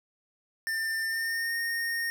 square tone with pitch glide, 1794 to 1845.5 Hz, A6 to A#6, +33 to -18 cents, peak -29 dBFS, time 0.67-2.1 s, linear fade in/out 0 ms, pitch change +49 cents, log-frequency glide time 1.01-1.55 s, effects 11-bit

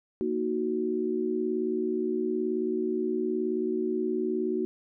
sine chord, D# minor, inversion second, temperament equal, 233.1 / 311.1 / 370 Hz, A#3 / D#4 / F#4, 0 / 0 / 0 cents, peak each -32 / -32 / -28 dBFS, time 0.21-4.65 s, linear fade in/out 0 ms, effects none

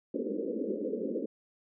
white band-pass noise, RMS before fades -34 dBFS, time 0.14-1.26 s, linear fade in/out 5 ms, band 200 to 530 Hz, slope 96 dB/octave, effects none

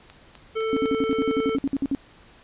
click train, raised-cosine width 0.2 ms, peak -26 dBFS, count 5, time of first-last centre 0.1-1.113 s, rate 3.95 Hz
square tone, 443.3 Hz, A4, 13 cents sharp, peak -24 dBFS, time 0.55-1.57 s, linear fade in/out 20 ms
sine tone bursts, 275.5 Hz, C#4, 11 cents flat, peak -20 dBFS, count 14, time 0.73-1.949 s, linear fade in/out 0 ms, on 36 ms, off 55 ms
effects pink hiss -52 dBFS RMS until 2.43 s + resampled to 8000 Hz

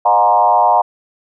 sine tone with frequency modulation, 829 Hz, G#5, 3 cents flat, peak -8 dBFS, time 0.05-0.82 s, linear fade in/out 10 ms, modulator 109 Hz, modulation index 1.7, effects none

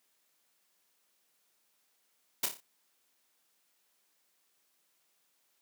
white noise with echo, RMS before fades -29 dBFS, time 2.43-2.46 s, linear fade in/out 5 ms, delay 29 ms, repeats 5, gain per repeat -6 dB, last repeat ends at 2.605 s, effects white hiss -74 dBFS RMS until 5.61 s + high-pass 200 Hz 12 dB/octave

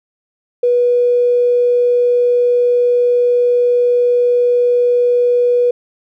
triangle tone with tanh clipping, 487.2 Hz, B4, 24 cents flat, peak -9 dBFS, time 0.63-5.71 s, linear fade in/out 5 ms, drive 3 dB, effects none

